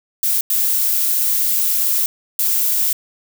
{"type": "noise bursts at uneven times", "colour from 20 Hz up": "violet", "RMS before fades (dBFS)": -17, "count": 3, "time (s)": [[0.23, 0.41], [0.5, 2.06], [2.39, 2.93]], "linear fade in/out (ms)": 2, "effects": []}